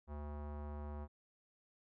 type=tone with low-pass filter; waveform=square; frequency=73.7 Hz; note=D2; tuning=7 cents sharp; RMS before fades=-45 dBFS; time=0.07-1.08 s; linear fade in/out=50 ms; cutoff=1000 Hz; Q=1.9; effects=none